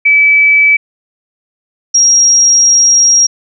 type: tone pair in turn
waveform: sine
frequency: 2300 / 5631 Hz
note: D7 / F8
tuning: -37 / +13 cents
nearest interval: octave + major third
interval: 1550 cents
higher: second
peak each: -4 dBFS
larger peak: neither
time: 0.05-0.77 / 1.94-3.27 s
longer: second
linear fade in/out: 10 ms
effects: none